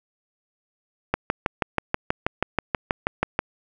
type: click train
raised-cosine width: 0.5 ms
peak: -5 dBFS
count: 15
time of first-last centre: 1.14-3.391 s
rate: 6.22 Hz
effects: none